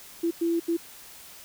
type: tone bursts at uneven times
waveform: sine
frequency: 336.4 Hz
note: E4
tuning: 35 cents sharp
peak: -22 dBFS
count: 3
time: 0.23-0.31 / 0.41-0.6 / 0.68-0.77 s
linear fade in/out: 10 ms
effects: white hiss -47 dBFS RMS until 1.44 s